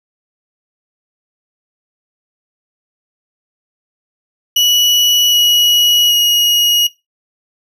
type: tone with pitch steps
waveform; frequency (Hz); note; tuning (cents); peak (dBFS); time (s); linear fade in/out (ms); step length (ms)
35% pulse; 2938 / 2913 / 2888; F#7 / F#7 / F#7; -13 / -28 / -43; -7; 4.56-6.87; 5; 770
effects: noise-tail reverb RT60 0.2 s tail -17 dB re dry